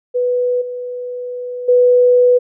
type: tone with level steps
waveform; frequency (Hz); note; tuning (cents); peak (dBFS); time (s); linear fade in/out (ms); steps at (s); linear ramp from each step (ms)
sine; 493.9; B4; 0; -13 / -22 / -7; 0.14-2.39; 20; 0.61 / 1.68; 10
effects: none